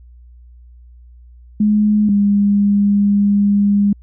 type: tone pair in turn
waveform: sine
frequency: 210.4 / 202.8 Hz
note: G#3 / G#3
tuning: +23 / -41 cents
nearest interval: minor second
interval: 64 cents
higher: first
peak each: -10 dBFS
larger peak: neither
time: 1.6-2.09 / 2.09-3.93 s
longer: second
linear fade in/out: 5 ms
effects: added 60 Hz sine -39 dBFS peak until 4.02 s